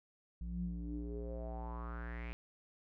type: tone with low-pass filter sweep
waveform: square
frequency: 58.6 Hz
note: A#1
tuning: 10 cents sharp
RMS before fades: -42 dBFS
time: 0.41-2.33 s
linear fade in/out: 0 ms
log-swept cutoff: 130 to 2500 Hz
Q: 5.8
effects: none